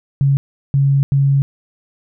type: tone bursts at uneven times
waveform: sine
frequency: 138.59 Hz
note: C#3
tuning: in tune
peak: -10 dBFS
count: 3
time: 0.21-0.37 / 0.74-1.03 / 1.12-1.42 s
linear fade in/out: 0 ms
effects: none